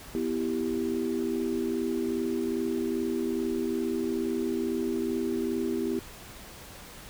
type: chord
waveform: sine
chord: E minor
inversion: second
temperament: equal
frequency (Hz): 246.9 / 329.6 / 392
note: B3 / E4 / G4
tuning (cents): 0 / 0 / 0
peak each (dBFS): -31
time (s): 0.15-5.99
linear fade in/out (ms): 0
effects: pink hiss -46 dBFS RMS until 7.09 s